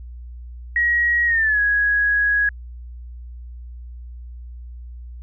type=tone with pitch glide; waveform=sine; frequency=1900 to 1663.6 Hz; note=A#6 to G#6; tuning=+33 to +2 cents; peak=-15 dBFS; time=0.76-2.49 s; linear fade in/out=2 ms; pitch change=-231 cents; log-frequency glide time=1.26-1.6 s; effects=added 60 Hz sine -33 dBFS peak until 5.22 s